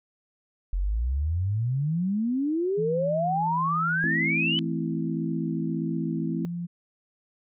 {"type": "exponential sweep", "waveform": "sine", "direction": "up", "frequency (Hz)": [42.97, 3057], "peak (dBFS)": -23, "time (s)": [0.73, 4.59], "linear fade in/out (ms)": 0}
{"type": "tone with pitch glide", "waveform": "sine", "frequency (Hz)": [164.81, 173], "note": ["E3", "F3"], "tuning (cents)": [0, -16], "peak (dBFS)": -29, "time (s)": [2.77, 6.67], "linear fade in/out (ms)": 20, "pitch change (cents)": 84, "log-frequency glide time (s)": [6.25, 6.54]}
{"type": "chord", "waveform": "sine", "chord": "A minor", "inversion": "none", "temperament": "equal", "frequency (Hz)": [220, 261.6, 329.6], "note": ["A3", "C4", "E4"], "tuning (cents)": [0, 0, 0], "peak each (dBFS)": -32, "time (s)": [4.04, 6.45], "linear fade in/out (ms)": 0}
{"effects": []}